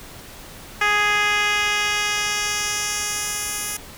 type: tone with band-pass filter sweep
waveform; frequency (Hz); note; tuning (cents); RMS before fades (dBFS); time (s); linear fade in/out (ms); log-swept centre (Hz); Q
10% pulse; 415.3; G#4; 0; -22; 0.81-3.77; 5; 1900 to 11000; 1
effects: pink hiss -40 dBFS RMS until 3.97 s